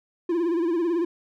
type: tone with vibrato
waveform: triangle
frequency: 339.2 Hz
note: E4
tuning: 50 cents sharp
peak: -19 dBFS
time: 0.29-1.05 s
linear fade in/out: 5 ms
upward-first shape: sine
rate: 18 Hz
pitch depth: 89 cents each way
effects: none